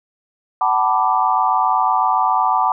sine chord, B minor seventh, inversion second, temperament equal with one note detuned, 753.8 / 880 / 987.8 / 1174.7 Hz, F#5 / A5 / B5 / D6, +32 / 0 / 0 / 0 cents, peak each -19 dBFS, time 0.61-2.72 s, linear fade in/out 2 ms, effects none

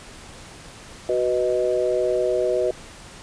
sine chord, B major, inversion second, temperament equal with one note detuned, 372.4 / 493.9 / 622.3 Hz, F#4 / B4 / D#5, +11 / 0 / 0 cents, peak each -23 dBFS, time 1.09-2.71 s, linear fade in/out 2 ms, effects pink hiss -42 dBFS RMS until 3.22 s + resampled to 22050 Hz

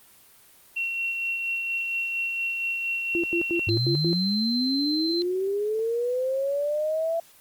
sine tone with tremolo, 2729 Hz, F7, 41 cents flat, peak -24 dBFS, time 0.76-3.7 s, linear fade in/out 10 ms, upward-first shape sine, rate 4.3 Hz, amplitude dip 30%
sine tone bursts, 342.2 Hz, F4, 35 cents flat, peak -23 dBFS, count 6, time 3.15-4.131 s, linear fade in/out 0 ms, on 86 ms, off 93 ms
sine linear sweep, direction up, 98.2 to 672 Hz, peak -23 dBFS, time 3.67-7.2 s, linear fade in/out 5 ms
sine tone, 4100 Hz, C8, 36 cents flat, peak -26 dBFS, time 3.69-5.22 s, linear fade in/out 0 ms
effects white hiss -54 dBFS RMS until 7.4 s + Opus 32 kbps

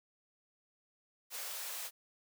white high-pass noise, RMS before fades -42 dBFS, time 1.3-1.91 s, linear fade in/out 50 ms, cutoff 430 Hz, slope 48 dB/octave, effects none

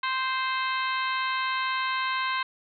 harmonic tone with a mistuned harmonic, 522 Hz, C5, 4 cents flat, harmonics 2 / 3 / 4 / 5 / 6 / 7 / 8, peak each -28 / -32 / -34 / -36 / -38 / -39 / -40 dBFS, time 0.03-2.43 s, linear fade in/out 5 ms, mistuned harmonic 7, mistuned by +46 cents, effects none

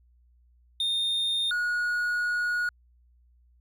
triangle tone pair in turn, 3654 / 1450.1 Hz, A#7 / F#6, -35 / -35 cents, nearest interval octave + major third, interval 1600 cents, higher first, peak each -23 dBFS, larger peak neither, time 0.8-1.51 / 1.51-2.69 s, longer second, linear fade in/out 2 ms, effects added 60 Hz sine -58 dBFS peak until 3.6 s

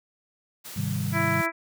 white high-pass noise, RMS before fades -40 dBFS, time 0.64-1.47 s, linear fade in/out 20 ms, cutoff 110 Hz, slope 12 dB/octave
sine chord, Ab major seventh, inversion none, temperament equal, 103.83 / 130.81 / 155.56 / 196 Hz, Ab2 / C3 / Eb3 / G3, 0 / 0 / 0 / 0 cents, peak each -31 dBFS, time 0.76-1.42 s, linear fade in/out 10 ms
harmonic tone, 331.7 Hz, E4, 11 cents sharp, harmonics 1 / 2 / 3 / 4 / 5 / 6 / 7, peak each -31 / -31 / -31 / -31 / -31 / -31 / -31 dBFS, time 1.12-1.52 s, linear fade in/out 50 ms
effects none

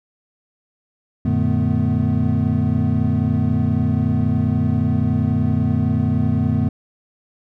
triangle tone cluster, 92.1 / 115.9 / 150.4 / 218.4 / 248.9 Hz, F#2 / A#2 / D3 / A3 / B3, -7 / -10 / +42 / -13 / +14 cents, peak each -20 dBFS, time 1.25-6.69 s, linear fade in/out 5 ms, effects none

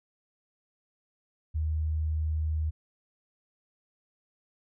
sine tone, 78 Hz, D#2, 5 cents sharp, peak -26 dBFS, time 1.54-2.71 s, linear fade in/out 20 ms, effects none

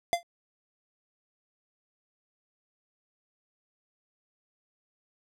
square tone with exponential decay, 690 Hz, F5, 21 cents flat, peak -19 dBFS, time 0.13-0.23 s, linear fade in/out 0 ms, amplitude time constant 21 ms, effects low-pass 12000 Hz 12 dB/octave

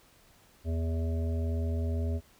harmonic tone, 82 Hz, E2, 9 cents flat, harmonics 1 / 3 / 5 / 7 / 8, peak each -28 / -38 / -42 / -45 / -46 dBFS, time 0.64-2.21 s, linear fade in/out 50 ms, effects pink hiss -61 dBFS RMS until 2.39 s

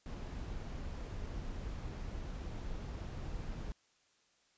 brown noise, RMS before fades -42 dBFS, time 0.06-3.72 s, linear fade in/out 0 ms, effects white hiss -72 dBFS RMS until 4.57 s + resampled to 16000 Hz

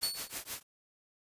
white noise with tremolo, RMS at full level -37 dBFS, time 0.01-0.63 s, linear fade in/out 20 ms, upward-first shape triangle, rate 6.3 Hz, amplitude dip 100%
sawtooth tone with exponential decay, 4435 Hz, C#8, in tune, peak -25 dBFS, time 0.03-0.38 s, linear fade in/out 2 ms, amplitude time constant 76 ms
effects resampled to 32000 Hz

